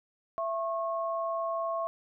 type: tone pair together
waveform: sine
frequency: 666 / 1089.6 Hz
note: E5 / C#6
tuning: +18 / -30 cents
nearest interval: major sixth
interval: 852 cents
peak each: -31 / -33 dBFS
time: 0.38-1.87 s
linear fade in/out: 0 ms
effects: none